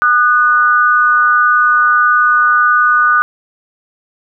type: tone pair together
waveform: sine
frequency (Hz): 1218.4 / 1480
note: D#6 / F#6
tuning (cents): -37 / 0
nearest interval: minor third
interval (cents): 337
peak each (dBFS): -10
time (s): 0.02-3.22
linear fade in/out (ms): 0
effects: none